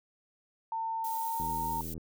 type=tone with pitch glide; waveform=sine; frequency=900 to 918.9 Hz; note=A5 to A#5; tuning=+39 to -25 cents; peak=-31 dBFS; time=0.72-1.81 s; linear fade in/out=2 ms; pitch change=+36 cents; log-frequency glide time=1.03-1.46 s
type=noise; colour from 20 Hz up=violet; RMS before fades=-42 dBFS; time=1.04-1.94 s; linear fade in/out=5 ms
type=click train; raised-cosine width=3 ms; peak=-30 dBFS; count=48; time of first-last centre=1.4-1.979 s; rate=81.2 Hz
effects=none